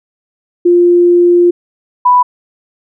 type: tone pair in turn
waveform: sine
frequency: 350 / 989.9 Hz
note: F4 / B5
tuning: +4 / +4 cents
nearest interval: octave + tritone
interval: 1800 cents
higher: second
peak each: -4 dBFS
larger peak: neither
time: 0.65-1.51 / 2.05-2.23 s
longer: first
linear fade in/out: 10 ms
effects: none